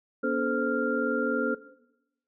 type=tone cluster; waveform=sine; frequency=241.5 / 284.6 / 434.9 / 518 / 1393 Hz; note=B3 / C#4 / A4 / C5 / F6; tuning=-39 / +46 / -20 / -17 / -5 cents; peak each=-31 dBFS; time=0.23-1.55 s; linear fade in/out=10 ms; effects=noise-tail reverb RT60 0.9 s tail -17 dB re dry